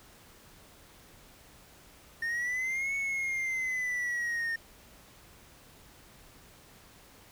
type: linear two-way sweep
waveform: triangle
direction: up then down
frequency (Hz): 1823 to 2218 to 1823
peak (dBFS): -28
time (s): 2.22-4.56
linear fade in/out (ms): 5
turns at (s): 2.95
effects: pink hiss -56 dBFS RMS until 7.31 s